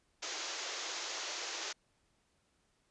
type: band-pass noise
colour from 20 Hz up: white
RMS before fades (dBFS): -41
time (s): 0.22-1.73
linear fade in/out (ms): 10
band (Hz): 310 to 7000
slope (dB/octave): 96
effects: pink hiss -75 dBFS RMS until 2.9 s + resampled to 22050 Hz